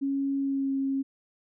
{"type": "tone with pitch glide", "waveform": "sine", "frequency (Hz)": [275.5, 271.2], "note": ["C#4", "C#4"], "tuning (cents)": [-11, -38], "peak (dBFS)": -25, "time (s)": [0.01, 1.03], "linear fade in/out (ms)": 20, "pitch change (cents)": -27, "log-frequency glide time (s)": [0.39, 0.73], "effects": []}